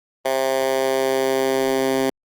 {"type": "tone with high-pass filter sweep", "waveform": "10% pulse", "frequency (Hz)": 133, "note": "C3", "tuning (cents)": 29, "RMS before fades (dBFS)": -20, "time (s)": [0.25, 2.1], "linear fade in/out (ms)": 5, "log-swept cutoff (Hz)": [540, 300], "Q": 2.1, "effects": ["Opus 32 kbps"]}